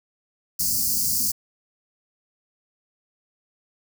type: band-stop noise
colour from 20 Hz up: white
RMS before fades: -23 dBFS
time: 0.59-1.32 s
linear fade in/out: 10 ms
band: 280 to 4500 Hz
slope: 96 dB/octave
effects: none